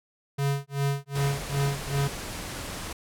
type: tone with tremolo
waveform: square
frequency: 140 Hz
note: C#3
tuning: 18 cents sharp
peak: -23 dBFS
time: 0.38-2.08 s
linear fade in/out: 10 ms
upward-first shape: sine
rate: 2.6 Hz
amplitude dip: 100%
type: low-pass noise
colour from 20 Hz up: pink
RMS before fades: -36 dBFS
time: 1.15-2.93 s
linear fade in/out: 5 ms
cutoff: 12000 Hz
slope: 24 dB/octave
effects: none